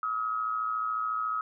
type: tone with amplitude modulation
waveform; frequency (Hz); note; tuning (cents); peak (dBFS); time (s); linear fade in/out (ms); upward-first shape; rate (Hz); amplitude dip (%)
sine; 1276; D#6; +43; -25; 0.03-1.41; 2; sine; 114; 60
effects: none